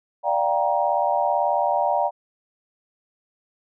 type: chord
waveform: sine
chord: G minor seventh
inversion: second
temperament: just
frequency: 588 / 705.6 / 784 / 940.8 Hz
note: D5 / F5 / G5 / Bb5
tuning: +2 / +18 / 0 / +16 cents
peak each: -24 dBFS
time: 0.23-2.11 s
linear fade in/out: 50 ms
effects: none